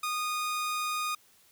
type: tone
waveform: sawtooth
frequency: 1232 Hz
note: D#6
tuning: 17 cents flat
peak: -26 dBFS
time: 0.03-1.15 s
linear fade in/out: 5 ms
effects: white hiss -62 dBFS RMS until 1.51 s